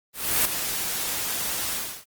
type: noise with ADSR envelope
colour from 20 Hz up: white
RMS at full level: -19 dBFS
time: 0.13-2.05 s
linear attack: 320 ms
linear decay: 8 ms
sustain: -9 dB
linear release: 320 ms
effects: Opus 24 kbps